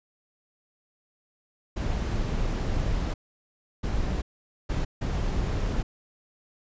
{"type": "noise bursts at uneven times", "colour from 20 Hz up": "brown", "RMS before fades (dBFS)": -27, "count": 4, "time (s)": [[1.76, 3.14], [3.83, 4.22], [4.69, 4.85], [5.01, 5.83]], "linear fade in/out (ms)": 10, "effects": ["resampled to 16000 Hz"]}